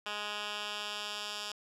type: tone with band-pass filter sweep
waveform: 10% pulse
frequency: 208.1 Hz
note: G#3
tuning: 4 cents sharp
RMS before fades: -39 dBFS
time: 0.06-1.52 s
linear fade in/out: 2 ms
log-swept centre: 2500 to 4300 Hz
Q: 1.3
effects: resampled to 32000 Hz + 11-bit